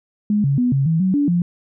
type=tone with pitch steps; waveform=sine; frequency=208.7 / 139.2 / 246.7 / 136.8 / 162.4 / 187.6 / 287.8 / 174.3 Hz; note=G#3 / C#3 / B3 / C#3 / E3 / F#3 / D4 / F3; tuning=+9 / +8 / -2 / -23 / -26 / +24 / -35 / -3 cents; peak=-14 dBFS; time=0.3-1.42 s; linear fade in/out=2 ms; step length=140 ms; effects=none